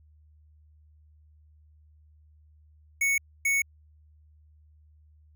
square tone pair in turn, 2217 / 2217 Hz, C#7 / C#7, 0 / 0 cents, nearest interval unison, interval 0 cents, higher neither, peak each -23 dBFS, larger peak neither, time 3.01-3.18 / 3.45-3.62 s, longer neither, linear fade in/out 5 ms, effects added 76 Hz sine -55 dBFS peak until 5.35 s

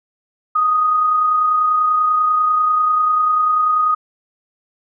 sine tone with amplitude modulation, 1244.5 Hz, D#6, in tune, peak -11 dBFS, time 0.55-3.95 s, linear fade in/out 10 ms, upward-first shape sine, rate 30.2 Hz, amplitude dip 30%, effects none

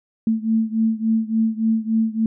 sine beating tone pair, 221.5 / 225 Hz, A3 / A3, +12 / +39 cents, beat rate 3.5 Hz, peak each -19 / -21 dBFS, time 0.27-2.26 s, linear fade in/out 2 ms, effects none

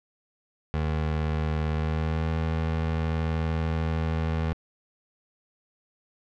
25% pulse tone with pitch glide, 77.78 to 80.62 Hz, D#2 to E2, 0 to -38 cents, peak -21 dBFS, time 0.74-4.53 s, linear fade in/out 0 ms, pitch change +62 cents, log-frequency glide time 1.74-2.29 s, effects low-pass 3000 Hz 12 dB/octave

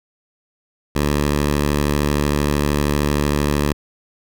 10% pulse tone, 73 Hz, D2, 10 cents flat, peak -8 dBFS, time 0.95-3.73 s, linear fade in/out 10 ms, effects none

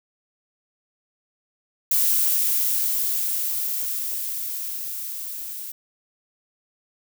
violet noise with level ramp, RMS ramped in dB -19 to -34 dBFS, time 1.91-5.72 s, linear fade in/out 5 ms, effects none

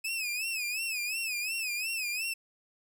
sawtooth tone with vibrato, 2555 Hz, D#7, 45 cents sharp, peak -28 dBFS, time 0.04-2.34 s, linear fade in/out 10 ms, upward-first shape sine, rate 2.8 Hz, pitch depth 120 cents each way, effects none

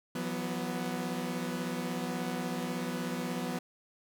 sawtooth chord, E suspended second, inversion none, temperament equal with one note detuned, 168.57 / 185 / 246.9 Hz, E3 / F#3 / B3, +39 / 0 / 0 cents, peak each -35 / -34 / -32 dBFS, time 0.15-3.59 s, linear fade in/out 5 ms, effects none

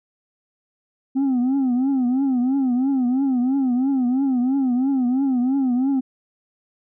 sine tone with vibrato, 259.6 Hz, C4, 13 cents flat, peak -14 dBFS, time 1.15-6.01 s, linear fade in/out 20 ms, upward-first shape triangle, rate 3 Hz, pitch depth 140 cents each way, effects tanh soft clip ceiling -16 dBFS

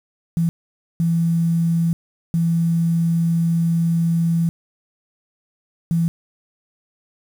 sine tone bursts at uneven times, 167.2 Hz, E3, 25 cents sharp, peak -15 dBFS, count 4, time 0.37-0.49 / 1-1.93 / 2.34-4.49 / 5.91-6.08 s, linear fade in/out 0 ms, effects 7-bit

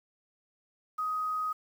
sine tone with quantisation, 1255 Hz, D#6, 15 cents sharp, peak -29 dBFS, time 0.98-1.53 s, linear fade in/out 10 ms, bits 9, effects none

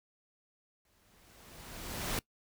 pink noise with exponential growth, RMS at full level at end -33 dBFS, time 0.85-2.19 s, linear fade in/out 2 ms, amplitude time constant 290 ms, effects noise-tail reverb RT60 0.1 s tail -22 dB re dry

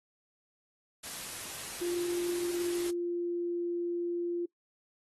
white noise, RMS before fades -41 dBFS, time 1.03-2.91 s, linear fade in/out 10 ms
sine tone with pitch glide, 349.2 to 346.6 Hz, F4 to F4, 0 to -13 cents, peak -30 dBFS, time 1.81-4.46 s, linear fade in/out 10 ms, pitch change -13 cents, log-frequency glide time 2.27-3.66 s
effects noise-tail reverb RT60 0.1 s tail -22 dB re dry + AAC 32 kbps

